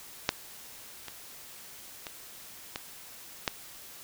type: clicks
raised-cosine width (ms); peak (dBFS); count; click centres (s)
0.2; -6 / -22 / -20 / -16 / -9; 5; 0.291 / 1.083 / 2.068 / 2.759 / 3.478
effects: white hiss -48 dBFS RMS until 4.03 s